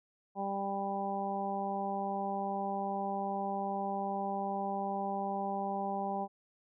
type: harmonic tone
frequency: 197.5 Hz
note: G3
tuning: 13 cents sharp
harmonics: 1 / 2 / 3 / 4 / 5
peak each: -39 / -42 / -41 / -35 / -43 dBFS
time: 0.35-6.28 s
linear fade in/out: 50 ms
effects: none